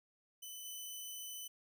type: tone with level steps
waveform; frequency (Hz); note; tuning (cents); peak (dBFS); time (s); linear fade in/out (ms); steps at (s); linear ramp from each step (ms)
10% pulse; 3009; F#7; +28; -38 / -36; 0.42-1.48; 10; 0.65; 2
effects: none